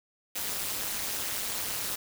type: noise with amplitude modulation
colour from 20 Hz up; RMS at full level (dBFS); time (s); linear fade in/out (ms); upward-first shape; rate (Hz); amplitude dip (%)
white; -29; 0.35-1.96; 10; sine; 209; 95
effects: none